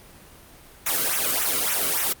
white noise with flanger, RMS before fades -23 dBFS, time 0.86-2.13 s, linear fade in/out 5 ms, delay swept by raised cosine 0.21 to 1.19 ms, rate 3.5 Hz, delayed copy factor -0.95, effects pink hiss -48 dBFS RMS until 2.2 s + Opus 32 kbps

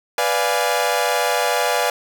sawtooth chord, B diminished seventh, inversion none, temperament equal, 493.9 / 587.3 / 698.5 / 830.6 Hz, B4 / D5 / F5 / Ab5, 0 / 0 / 0 / 0 cents, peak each -19 dBFS, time 0.18-1.9 s, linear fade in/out 2 ms, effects none

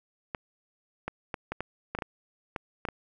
clicks, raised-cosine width 0.5 ms, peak -17 dBFS, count 11, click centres 0.348 / 1.08 / 1.342 / 1.52 / 1.606 / 1.95 / 1.988 / 2.022 / 2.562 / 2.852 / 2.887 s, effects none

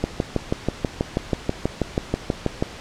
click train, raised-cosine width 2 ms, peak -6 dBFS, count 17, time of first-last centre 0.04-2.625 s, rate 6.19 Hz, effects pink hiss -38 dBFS RMS until 2.8 s + low-pass 6000 Hz 12 dB/octave

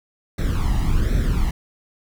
brown noise with flanger, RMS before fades -19 dBFS, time 0.38-1.51 s, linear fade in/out 5 ms, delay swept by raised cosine 0.51 to 1.04 ms, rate 1.3 Hz, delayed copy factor +0.75, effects none

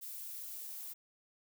violet noise with high-pass filter sweep, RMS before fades -45 dBFS, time 0.01-0.94 s, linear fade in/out 20 ms, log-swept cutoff 350 to 930 Hz, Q 5.1, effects none

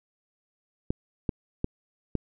clicks, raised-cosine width 3 ms, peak -13 dBFS, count 4, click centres 0.905 / 1.292 / 1.644 / 2.153 s, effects none

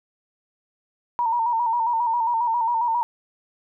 sine tone with vibrato, 932.3 Hz, A#5, in tune, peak -19 dBFS, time 1.19-3.03 s, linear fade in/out 0 ms, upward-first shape square, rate 7.4 Hz, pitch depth 53 cents each way, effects none

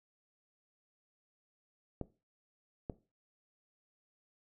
clicks, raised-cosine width 2 ms, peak -24 dBFS, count 2, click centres 2.013 / 2.898 s, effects noise-tail reverb RT60 0.3 s tail -17 dB re dry

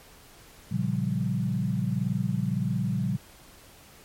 sine chord, G half-diminished seventh, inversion first, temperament equal, 116.54 / 138.59 / 174.61 / 196 Hz, Bb2 / Db3 / F3 / G3, 0 / 0 / 0 / 0 cents, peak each -30 dBFS, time 0.71-3.17 s, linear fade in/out 10 ms, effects pink hiss -52 dBFS RMS until 4.04 s + MP3 64 kbps

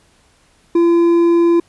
triangle tone with hard clipping, 340.1 Hz, F4, 46 cents flat, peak -10 dBFS, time 0.75-1.6 s, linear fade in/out 5 ms, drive 7 dB, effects pink hiss -54 dBFS RMS until 1.68 s + resampled to 24000 Hz

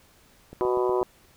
click train, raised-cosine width 2 ms, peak -27 dBFS, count 5, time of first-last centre 0.53-1.016 s, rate 8.23 Hz
harmonic tone, 124.1 Hz, B2, 9 cents sharp, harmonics 3 / 4 / 5 / 6 / 7 / 8 / 9 / 10, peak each -23 / -30 / -32 / -36 / -38 / -30 / -42 / -43 dBFS, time 0.61-1.03 s, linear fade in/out 0 ms
effects pink hiss -58 dBFS RMS until 1.36 s

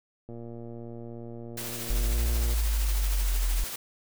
click train, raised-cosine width 2 ms, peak -29 dBFS, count 264, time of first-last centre 0.29-2.538 s, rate 117 Hz
white noise with tremolo, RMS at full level -35 dBFS, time 1.57-3.76 s, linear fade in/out 5 ms, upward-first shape triangle, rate 13 Hz, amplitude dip 35%
sine exponential two-way sweep, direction up then down, 41.2 to 59.4 to 41.2 Hz, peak -23 dBFS, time 1.9-3.64 s, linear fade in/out 0 ms, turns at 2.25 s
effects none

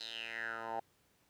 10% pulse tone with band-pass filter sweep, 113.8 Hz, A#2, 41 cents flat, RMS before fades -42 dBFS, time 0-0.8 s, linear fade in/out 5 ms, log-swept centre 4300 to 780 Hz, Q 6.2, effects pink hiss -72 dBFS RMS until 1.29 s + high-pass 60 Hz 12 dB/octave

